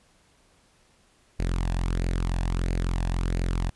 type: tone with flanger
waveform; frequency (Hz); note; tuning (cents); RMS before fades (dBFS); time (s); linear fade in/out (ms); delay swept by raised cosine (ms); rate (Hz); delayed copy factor
sawtooth; 43.65; F1; 0; -26; 1.39-3.7; 10; 0.44 to 1.17; 1.5; +0.55
effects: pink hiss -62 dBFS RMS until 3.75 s + resampled to 24000 Hz